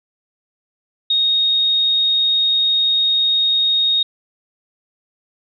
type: tone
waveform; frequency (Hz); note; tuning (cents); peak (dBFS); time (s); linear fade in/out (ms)
sine; 3729; A#7; 0; -13; 1.1-4.03; 5
effects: none